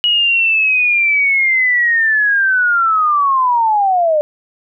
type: linear sweep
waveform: sine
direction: down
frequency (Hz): 2913 to 587.3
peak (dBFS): -10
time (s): 0.04-4.21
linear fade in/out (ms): 0
effects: none